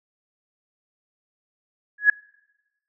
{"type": "tone with exponential growth", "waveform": "sine", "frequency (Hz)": 1679, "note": "G#6", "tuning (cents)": 18, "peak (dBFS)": -7, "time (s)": [1.98, 2.1], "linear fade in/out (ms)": 5, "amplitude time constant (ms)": 24, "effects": ["noise-tail reverb RT60 1.0 s tail -25 dB re dry"]}